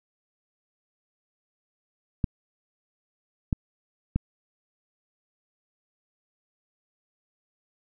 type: clicks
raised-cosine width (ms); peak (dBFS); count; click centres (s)
5; -11; 3; 2.242 / 3.528 / 4.16
effects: none